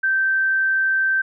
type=tone; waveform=sine; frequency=1557 Hz; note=G6; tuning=12 cents flat; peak=-16 dBFS; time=0.03-1.22 s; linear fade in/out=10 ms; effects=none